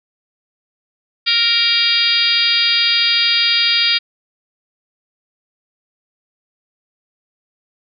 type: harmonic tone with a mistuned harmonic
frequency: 466.2 Hz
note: A#4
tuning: in tune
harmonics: 3 / 4 / 5 / 6 / 7 / 8 / 9 / 10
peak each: -26 / -25 / -20 / -22 / -20 / -18 / -24 / -17 dBFS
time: 1.26-3.99 s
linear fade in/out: 20 ms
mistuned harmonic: 10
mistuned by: +38 cents
effects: none